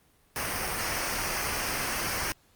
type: noise with comb filter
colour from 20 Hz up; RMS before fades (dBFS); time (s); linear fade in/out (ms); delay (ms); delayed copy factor
pink; -31; 0.36-2.32; 0; 0.27; -0.6
effects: pink hiss -64 dBFS RMS until 2.55 s + Opus 32 kbps